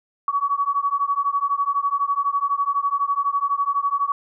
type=beating tone pair; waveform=sine; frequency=1124 / 1136 Hz; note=C#6 / C#6; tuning=+24 / +42 cents; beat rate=12 Hz; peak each=-22 dBFS; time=0.28-4.12 s; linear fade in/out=2 ms; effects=none